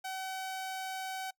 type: tone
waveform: sawtooth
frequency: 759 Hz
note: F#5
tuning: 44 cents sharp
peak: -33 dBFS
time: 0.04-1.31 s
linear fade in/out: 10 ms
effects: noise-tail reverb RT60 0.1 s tail -23 dB re dry